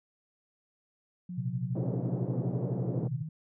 sine tone with pitch glide, 178.6 to 157.29 Hz, F3 to D#3, +39 to +19 cents, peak -36 dBFS, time 1.29-3.29 s, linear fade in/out 5 ms, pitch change -220 cents, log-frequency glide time 2.88-3.13 s
sine tone with tremolo, 126.5 Hz, B2, 42 cents sharp, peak -27 dBFS, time 1.37-3.23 s, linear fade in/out 20 ms, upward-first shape sine, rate 12 Hz, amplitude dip 90%
white band-pass noise, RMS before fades -37 dBFS, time 1.75-3.08 s, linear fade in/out 5 ms, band 140 to 490 Hz, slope 24 dB/octave
effects none

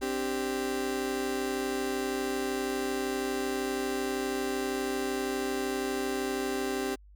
35% pulse chord, C suspended second, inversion none, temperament just, 261.6 / 294.3 / 392.4 Hz, C4 / D4 / G4, 0 / +4 / +2 cents, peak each -33 / -36 / -30 dBFS, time 0.01-6.96 s, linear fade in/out 20 ms, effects added 50 Hz sine -51 dBFS peak until 7.15 s

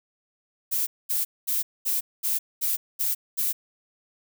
violet noise bursts, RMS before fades -25 dBFS, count 8, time 0.71-3.53 s, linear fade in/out 20 ms, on 160 ms, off 220 ms, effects none

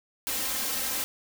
white noise with comb filter, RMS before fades -30 dBFS, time 0.27-1.04 s, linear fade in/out 0 ms, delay 3.8 ms, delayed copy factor +0.9, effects none

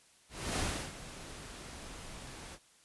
pink noise with ADSR envelope, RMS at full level -33 dBFS, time 0.29-2.59 s, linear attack 300 ms, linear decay 330 ms, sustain -14 dB, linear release 56 ms, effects white hiss -64 dBFS RMS until 2.84 s + resampled to 24000 Hz

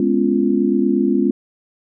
sine chord, C# dominant seventh, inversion second, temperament just, 207.9 / 249.5 / 277.2 / 346.5 Hz, G#3 / B3 / C#4 / E#4, +2 / +18 / 0 / -14 cents, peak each -19 dBFS, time 0-1.31 s, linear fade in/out 2 ms, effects none

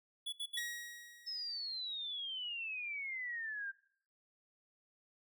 square tone bursts, 3414 Hz, G#7, 47 cents sharp, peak -39 dBFS, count 3, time 0.26-0.596 s, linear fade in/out 10 ms, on 66 ms, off 69 ms
sawtooth tone with exponential decay, 1900 Hz, A#6, 33 cents sharp, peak -34 dBFS, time 0.57-1.82 s, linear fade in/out 5 ms, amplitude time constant 270 ms
sine exponential sweep, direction down, 5274 to 1568 Hz, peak -39 dBFS, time 1.26-3.72 s, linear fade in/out 20 ms
effects noise-tail reverb RT60 0.6 s tail -21 dB re dry

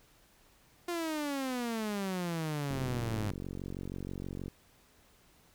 sawtooth exponential sweep, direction down, 352.9 to 101.5 Hz, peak -29 dBFS, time 0.88-3.31 s, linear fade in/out 5 ms
click train, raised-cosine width 3 ms, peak -27 dBFS, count 83, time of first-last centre 2.71-4.481 s, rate 46.3 Hz
effects pink hiss -64 dBFS RMS until 5.54 s

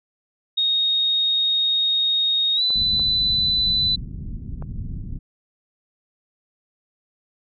sine tone with pitch glide, 3729 to 3997 Hz, A#7 to B7, 0 to +20 cents, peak -17 dBFS, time 0.57-3.96 s, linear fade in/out 10 ms, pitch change +120 cents, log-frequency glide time 2.55-2.62 s
clicks, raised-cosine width 1 ms, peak -23 dBFS, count 3, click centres 2.705 / 2.995 / 4.624 s
pink low-pass noise, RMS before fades -31 dBFS, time 2.75-5.19 s, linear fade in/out 10 ms, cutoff 210 Hz, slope 24 dB/octave
effects none

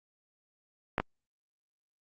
clicks, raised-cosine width 0.5 ms, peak -12 / -13 dBFS, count 2, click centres 0.981 / 1 s, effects Opus 48 kbps

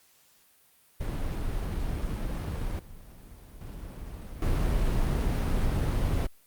brown noise with level steps, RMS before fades -31 / -47 / -40 / -26 dBFS, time 1-6.27 s, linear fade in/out 10 ms, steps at 2.79 / 3.61 / 4.42 s, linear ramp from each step 2 ms, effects white hiss -62 dBFS RMS until 6.46 s + Opus 48 kbps

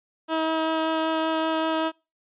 15% pulse tone with vibrato, 320 Hz, D#4, 49 cents sharp, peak -16 dBFS, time 0.28-1.92 s, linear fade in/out 50 ms, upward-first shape sine, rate 5.2 Hz, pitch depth 8 cents each way, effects noise-tail reverb RT60 0.3 s tail -26 dB re dry + resampled to 8000 Hz

